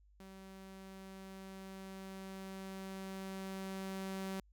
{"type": "tone with level ramp", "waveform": "sawtooth", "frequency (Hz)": 191.7, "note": "G3", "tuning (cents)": -38, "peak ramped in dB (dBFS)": [-48, -35], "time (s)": [0.2, 4.4], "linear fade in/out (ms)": 2, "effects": ["added 50 Hz sine -63 dBFS peak until 4.52 s"]}